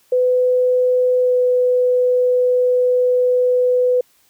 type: tone with pitch glide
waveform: sine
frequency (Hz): 502 to 498.8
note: B4 to B4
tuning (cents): +28 to +17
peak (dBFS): -12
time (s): 0.12-4.01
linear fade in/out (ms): 5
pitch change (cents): -11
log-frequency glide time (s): 1.2-1.34
effects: white hiss -57 dBFS RMS until 4.29 s